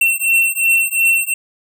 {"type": "beating tone pair", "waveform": "square", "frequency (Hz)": [2707, 2709.8], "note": ["E7", "E7"], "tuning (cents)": [45, 47], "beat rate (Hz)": 2.8, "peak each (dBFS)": -16, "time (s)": [0.01, 1.34], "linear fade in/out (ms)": 5, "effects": []}